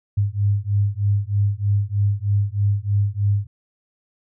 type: beating tone pair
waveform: sine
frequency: 100 / 103.2 Hz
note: G2 / G#2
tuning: +35 / -10 cents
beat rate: 3.2 Hz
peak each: -20 dBFS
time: 0.17-3.47 s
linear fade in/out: 10 ms
effects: none